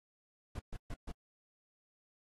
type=noise bursts; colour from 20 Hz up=brown; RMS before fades=-41 dBFS; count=4; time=0.55-1.116 s; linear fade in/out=5 ms; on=44 ms; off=130 ms; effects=AAC 32 kbps